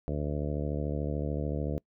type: harmonic tone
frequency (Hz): 73.6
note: D2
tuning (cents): +4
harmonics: 1 / 2 / 3 / 4 / 5 / 6 / 7 / 8 / 9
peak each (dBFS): -34 / -34 / -39 / -38 / -44 / -40 / -40 / -44 / -45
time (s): 0.08-1.78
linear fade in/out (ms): 0
effects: noise-tail reverb RT60 0.1 s tail -26 dB re dry